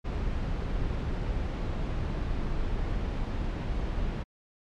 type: noise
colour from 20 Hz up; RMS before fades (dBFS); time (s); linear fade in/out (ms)
brown; -30; 0.04-4.24; 20
effects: low-pass 4000 Hz 12 dB/octave + MP3 96 kbps